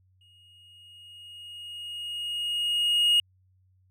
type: tone with exponential growth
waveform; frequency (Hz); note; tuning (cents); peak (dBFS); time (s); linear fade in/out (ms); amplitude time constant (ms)
triangle; 2870; F7; +47; -16; 0.21-3.2; 2; 650
effects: added 93 Hz sine -61 dBFS peak until 3.9 s